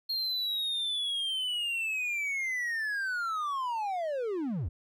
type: linear sweep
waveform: triangle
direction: down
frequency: 4248 to 61.7 Hz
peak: -28 dBFS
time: 0.09-4.69 s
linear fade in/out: 10 ms
effects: none